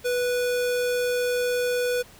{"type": "tone", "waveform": "square", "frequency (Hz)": 491.9, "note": "B4", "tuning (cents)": -7, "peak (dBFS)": -23, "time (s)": [0.04, 2.03], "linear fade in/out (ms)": 20, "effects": ["pink hiss -50 dBFS RMS until 2.19 s"]}